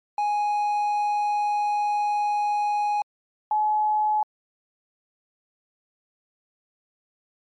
triangle / sine tone pair in turn, 830.6 / 851 Hz, G#5 / G#5, 0 / +42 cents, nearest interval unison, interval 42 cents, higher second, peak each -19 dBFS, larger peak neither, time 0.18-3.02 / 3.51-4.23 s, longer first, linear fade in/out 2 ms, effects MP3 48 kbps

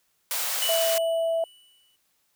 white high-pass noise, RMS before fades -28 dBFS, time 0.31-0.98 s, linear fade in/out 0 ms, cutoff 470 Hz, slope 96 dB/octave
square tone with exponential decay, 2960 Hz, F#7, in tune, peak -25 dBFS, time 0.62-1.96 s, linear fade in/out 2 ms, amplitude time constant 290 ms
sine tone, 659.3 Hz, E5, in tune, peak -22 dBFS, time 0.69-1.44 s, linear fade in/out 2 ms
effects white hiss -70 dBFS RMS until 2.35 s

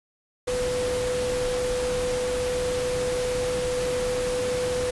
sine tone in noise, 498.7 Hz, B4, 17 cents sharp, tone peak -24 dBFS, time 0.47-4.91 s, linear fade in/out 10 ms, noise pink, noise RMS -32 dBFS, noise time 0.47-4.91 s, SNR +5 dB, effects resampled to 24000 Hz

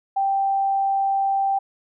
sine tone, 784 Hz, G5, in tune, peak -18 dBFS, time 0.16-1.59 s, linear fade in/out 10 ms, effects none

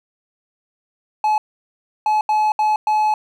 triangle tone bursts at uneven times, 855 Hz, A5, 50 cents flat, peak -12 dBFS, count 5, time 1.24-1.38 / 2.06-2.21 / 2.29-2.52 / 2.59-2.76 / 2.87-3.14 s, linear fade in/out 2 ms, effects none

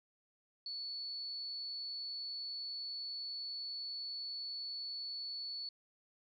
sine tone, 4435 Hz, C#8, in tune, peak -40 dBFS, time 0.66-5.69 s, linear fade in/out 2 ms, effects none

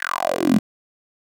10% pulse tone with high-pass filter sweep, 44.44 Hz, F1, 31 cents sharp, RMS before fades -20 dBFS, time 0-0.59 s, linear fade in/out 10 ms, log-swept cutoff 1800 to 190 Hz, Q 6.9, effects none

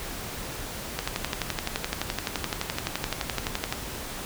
click train, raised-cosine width 0.2 ms, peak -9 dBFS, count 33, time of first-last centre 0.99-3.725 s, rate 11.7 Hz, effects pink hiss -36 dBFS RMS until 4.25 s

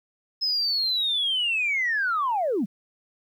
sine linear sweep, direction down, 5160 to 166.5 Hz, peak -21 dBFS, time 0.41-2.66 s, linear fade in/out 20 ms, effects tanh soft clip ceiling -17 dBFS + 10-bit

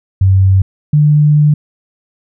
sine tone pair in turn, 95.6 / 149.15 Hz, G2 / D3, -43 / +27 cents, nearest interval minor sixth, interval 770 cents, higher second, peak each -5 dBFS, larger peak neither, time 0.21-0.62 / 0.93-1.54 s, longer second, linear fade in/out 5 ms, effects none

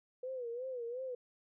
sine tone with vibrato, 493.9 Hz, B4, in tune, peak -38 dBFS, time 0.23-1.15 s, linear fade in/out 5 ms, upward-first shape sine, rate 2.8 Hz, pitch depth 110 cents each way, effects none

